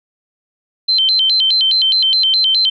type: tone with vibrato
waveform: sine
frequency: 3567 Hz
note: A7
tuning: 23 cents sharp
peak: -10 dBFS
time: 0.88-2.7 s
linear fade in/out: 10 ms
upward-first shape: square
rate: 4.8 Hz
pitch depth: 240 cents each way
effects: none